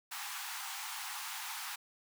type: high-pass noise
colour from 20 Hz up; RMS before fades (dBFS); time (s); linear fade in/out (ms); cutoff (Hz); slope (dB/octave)
pink; -42; 0.11-1.76; 10; 770; 96
effects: none